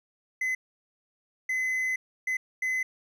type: tone bursts at uneven times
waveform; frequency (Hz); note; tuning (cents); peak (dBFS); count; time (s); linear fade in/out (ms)
triangle; 2033; B6; +50; -24; 4; 0.41-0.55 / 1.49-1.96 / 2.27-2.37 / 2.62-2.83; 5
effects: none